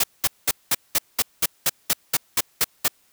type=noise bursts; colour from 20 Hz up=white; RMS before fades=-19 dBFS; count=13; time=0-2.881 s; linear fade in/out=5 ms; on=37 ms; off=200 ms; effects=white hiss -61 dBFS RMS until 3.12 s